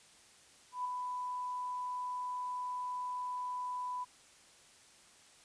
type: tone with ADSR envelope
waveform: sine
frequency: 995 Hz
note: B5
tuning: 13 cents sharp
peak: -32 dBFS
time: 0.72-4.05 s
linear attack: 130 ms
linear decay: 5 ms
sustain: -4 dB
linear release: 21 ms
effects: white hiss -61 dBFS RMS until 5.44 s + resampled to 22050 Hz